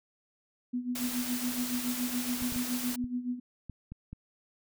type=tone with tremolo; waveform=sine; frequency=246.9 Hz; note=B3; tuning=in tune; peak=-28 dBFS; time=0.73-3.4 s; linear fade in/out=10 ms; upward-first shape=sine; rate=7.1 Hz; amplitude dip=75%
type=noise; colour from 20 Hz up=white; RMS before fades=-37 dBFS; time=0.95-2.96 s; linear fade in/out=5 ms
type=clicks; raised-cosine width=5 ms; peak=-29 dBFS; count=7; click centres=2.422 / 2.523 / 2.561 / 3.042 / 3.697 / 3.92 / 4.13 s
effects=none